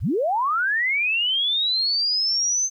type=linear sweep; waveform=sine; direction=up; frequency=38.62 to 6272 Hz; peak=-19 dBFS; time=0-2.7 s; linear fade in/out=50 ms; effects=10-bit